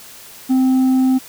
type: tone with tanh clipping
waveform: sine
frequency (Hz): 260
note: C4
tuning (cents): -11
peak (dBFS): -12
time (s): 0.49-1.19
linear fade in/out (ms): 20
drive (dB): 4
effects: white hiss -39 dBFS RMS until 1.28 s